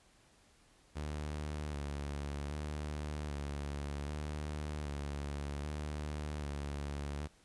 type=tone with vibrato; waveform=sawtooth; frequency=73.3 Hz; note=D2; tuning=3 cents flat; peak=-34 dBFS; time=0.95-7.28 s; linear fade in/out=20 ms; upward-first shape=square; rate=0.64 Hz; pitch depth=38 cents each way; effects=pink hiss -66 dBFS RMS until 7.44 s + resampled to 24000 Hz